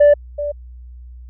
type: tone with echo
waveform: sine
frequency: 584 Hz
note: D5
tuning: 10 cents flat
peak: -4 dBFS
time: 0-0.14 s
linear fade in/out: 10 ms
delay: 380 ms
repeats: 1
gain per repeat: -15 dB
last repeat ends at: 0.52 s
effects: tanh soft clip ceiling -5 dBFS + added 61 Hz sine -34 dBFS peak until 1.29 s